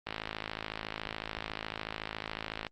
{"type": "click train", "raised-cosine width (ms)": 0.3, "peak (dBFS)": -19, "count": 141, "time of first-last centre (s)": [0.07, 2.667], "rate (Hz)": 53.9, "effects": ["Opus 32 kbps"]}